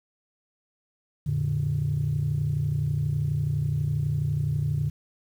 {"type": "tone cluster", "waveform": "sine", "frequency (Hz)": [87.3, 114, 146.1], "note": ["F2", "A#2", "D3"], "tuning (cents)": [0, -38, -9], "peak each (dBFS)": [-31, -28, -24], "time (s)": [1.26, 4.9], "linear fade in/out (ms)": 10, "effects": ["tanh soft clip ceiling -17 dBFS", "9-bit"]}